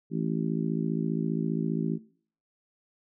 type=harmonic tone; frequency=55 Hz; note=A1; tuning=in tune; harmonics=3 / 4 / 5 / 6 / 7; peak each=-30 / -32 / -34 / -36 / -37 dBFS; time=0.1-1.99 s; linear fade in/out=50 ms; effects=noise-tail reverb RT60 0.5 s tail -20 dB re dry